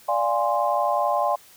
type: chord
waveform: sine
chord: D half-diminished seventh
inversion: none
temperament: equal with one note detuned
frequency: 587.3 / 698.5 / 823 / 1046.5 Hz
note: D5 / F5 / Ab5 / C6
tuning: 0 / 0 / -16 / 0 cents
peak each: -25 dBFS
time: 0.08-1.36 s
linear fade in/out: 10 ms
effects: white hiss -51 dBFS RMS until 1.56 s